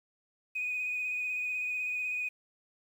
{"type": "tone with vibrato", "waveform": "sine", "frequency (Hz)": 2489, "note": "D#7", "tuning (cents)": 0, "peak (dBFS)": -30, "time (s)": [0.55, 2.29], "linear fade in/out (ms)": 10, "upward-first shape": "sine", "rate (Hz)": 16, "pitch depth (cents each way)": 23, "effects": ["tanh soft clip ceiling -26 dBFS", "10-bit"]}